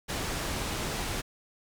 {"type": "low-pass noise", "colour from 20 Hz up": "pink", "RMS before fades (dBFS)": -33, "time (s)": [0.08, 1.22], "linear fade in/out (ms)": 20, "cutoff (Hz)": 9900, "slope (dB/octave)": 12, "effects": []}